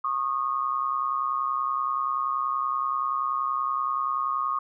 sine tone pair together, 1096.5 / 1227 Hz, C#6 / D#6, -19 / -25 cents, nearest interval major second, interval 194 cents, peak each -27 dBFS, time 0.04-4.59 s, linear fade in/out 5 ms, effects none

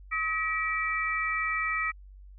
sine tone cluster, 1272 / 1928 / 2323 Hz, D#6 / B6 / D7, +38 / -42 / -20 cents, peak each -31 dBFS, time 0.11-1.92 s, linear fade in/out 20 ms, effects added 48 Hz sine -46 dBFS peak until 2.38 s

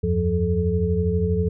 sine tone cluster, 81.1 / 93.5 / 176.3 / 435 Hz, E2 / F#2 / F3 / A4, -28 / +19 / +17 / -20 cents, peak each -24 dBFS, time 0.03-1.49 s, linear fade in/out 10 ms, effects none

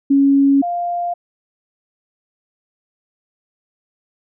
sine tone pair in turn, 277.2 / 698.5 Hz, C#4 / F5, 0 / 0 cents, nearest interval octave + major third, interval 1600 cents, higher second, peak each -9 / -18 dBFS, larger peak first, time 0.1-0.62 / 0.62-1.14 s, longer neither, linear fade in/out 10 ms, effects none

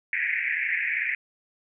white band-pass noise, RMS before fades -27 dBFS, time 0.13-1.15 s, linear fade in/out 2 ms, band 1700 to 2400 Hz, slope 96 dB/octave, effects none

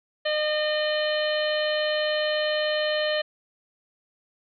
harmonic tone with a mistuned harmonic, 609 Hz, D#5, 37 cents flat, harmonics 1 / 2 / 3 / 4 / 5 / 6 / 7, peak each -24 / -38 / -30 / -39 / -31 / -41 / -35 dBFS, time 0.25-3.22 s, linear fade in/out 10 ms, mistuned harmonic 7, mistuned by -40 cents, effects none

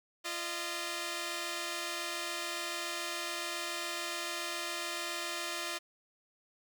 5% pulse tone pair together, 343.9 / 613.6 Hz, F4 / D#5, -27 / -24 cents, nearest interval minor seventh, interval 1003 cents, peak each -27 dBFS, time 0.24-5.79 s, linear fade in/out 20 ms, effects none

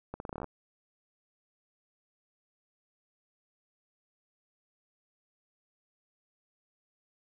accelerating click train, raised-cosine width 1 ms, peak -24 dBFS, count 11, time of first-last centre 0.14-0.443 s, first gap 61 ms, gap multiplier 0.83, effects none

